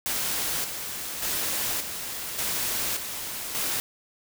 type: noise with tremolo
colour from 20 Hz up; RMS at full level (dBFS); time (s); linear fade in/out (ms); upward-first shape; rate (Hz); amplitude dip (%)
white; -28; 0.06-3.8; 0; square; 0.86; 50
effects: none